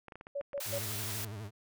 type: clicks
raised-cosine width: 0.5 ms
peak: -32 dBFS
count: 10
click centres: 0.083 / 0.122 / 0.156 / 0.211 / 0.269 / 0.411 / 0.532 / 0.578 / 0.663 / 0.777 s
type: tone bursts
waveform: sine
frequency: 565 Hz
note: C#5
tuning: 33 cents sharp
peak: -33 dBFS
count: 3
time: 0.35-0.788 s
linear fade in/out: 10 ms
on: 66 ms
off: 120 ms
type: high-pass noise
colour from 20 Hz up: white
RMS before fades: -39 dBFS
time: 0.6-1.25 s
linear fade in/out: 5 ms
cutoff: 680 Hz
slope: 12 dB/octave
type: tone with vibrato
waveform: 40% pulse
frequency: 105.5 Hz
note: G#2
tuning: 28 cents sharp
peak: -39 dBFS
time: 0.65-1.51 s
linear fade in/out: 50 ms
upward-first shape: sine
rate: 12 Hz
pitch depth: 120 cents each way
effects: none